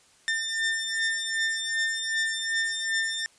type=beating tone pair; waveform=sawtooth; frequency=1799 / 1801.6 Hz; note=A6 / A6; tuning=+38 / +40 cents; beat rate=2.6 Hz; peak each=-24 / -27 dBFS; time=0.28-3.26 s; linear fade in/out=0 ms; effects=white hiss -59 dBFS RMS until 3.38 s + resampled to 22050 Hz